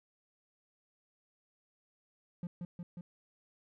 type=tone with echo; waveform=triangle; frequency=174.61 Hz; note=F3; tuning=in tune; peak=-34 dBFS; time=2.43-2.47 s; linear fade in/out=2 ms; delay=180 ms; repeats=3; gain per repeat=-2 dB; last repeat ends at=3.01 s; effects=none